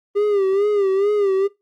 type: tone with vibrato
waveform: triangle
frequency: 400 Hz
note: G4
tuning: 35 cents sharp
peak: -13 dBFS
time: 0.15-1.48 s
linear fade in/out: 20 ms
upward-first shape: sine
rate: 2.3 Hz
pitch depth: 83 cents each way
effects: noise-tail reverb RT60 0.2 s tail -20 dB re dry + Opus 32 kbps